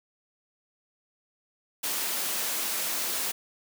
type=high-pass noise; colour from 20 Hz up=white; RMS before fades=-30 dBFS; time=1.83-3.32 s; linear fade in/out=10 ms; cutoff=220 Hz; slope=12 dB/octave; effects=none